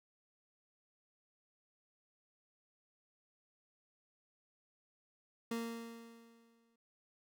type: tone with exponential decay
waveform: 30% pulse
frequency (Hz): 230.8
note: A#3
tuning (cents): -17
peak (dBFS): -33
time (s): 5.51-6.76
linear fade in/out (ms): 5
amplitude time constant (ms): 270
effects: none